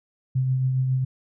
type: tone with tremolo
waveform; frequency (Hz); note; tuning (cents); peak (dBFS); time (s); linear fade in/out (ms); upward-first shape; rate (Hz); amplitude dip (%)
sine; 130.1; C3; -9; -18; 0.35-1.05; 10; triangle; 7.3; 35
effects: none